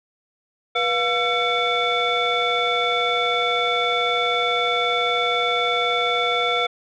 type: tone cluster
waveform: sine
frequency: 485.9 / 707 / 1350 / 2238 / 3493 Hz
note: B4 / F5 / E6 / C#7 / A7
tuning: -28 / +21 / +41 / +16 / -13 cents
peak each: -24 dBFS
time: 0.75-6.67 s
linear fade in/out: 10 ms
effects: tanh soft clip ceiling -11 dBFS